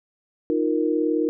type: chord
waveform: sine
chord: Eb suspended second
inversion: none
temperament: just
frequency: 311.1 / 350 / 466.7 Hz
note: Eb4 / F4 / Bb4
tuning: 0 / +4 / +2 cents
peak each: -22 / -25 / -24 dBFS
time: 0.5-1.29 s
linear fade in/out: 0 ms
effects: none